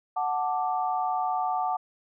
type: chord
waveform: sine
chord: D major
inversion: first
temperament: equal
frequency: 740 / 880 / 1174.7 Hz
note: F#5 / A5 / D6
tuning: 0 / 0 / 0 cents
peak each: -27 / -30 / -32 dBFS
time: 0.16-1.77 s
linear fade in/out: 10 ms
effects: none